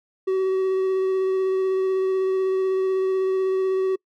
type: tone with vibrato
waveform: triangle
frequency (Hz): 379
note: F#4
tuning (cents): +42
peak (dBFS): -17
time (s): 0.27-3.96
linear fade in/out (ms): 10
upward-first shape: sine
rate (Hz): 16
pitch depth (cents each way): 11
effects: noise-tail reverb RT60 0.1 s tail -26 dB re dry